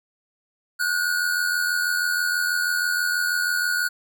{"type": "tone pair together", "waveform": "square", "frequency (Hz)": [1449.8, 1536], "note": ["F#6", "G6"], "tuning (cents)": [-36, -36], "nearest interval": "minor second", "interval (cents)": 100, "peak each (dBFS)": [-23, -27], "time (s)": [0.79, 3.89], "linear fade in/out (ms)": 20, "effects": []}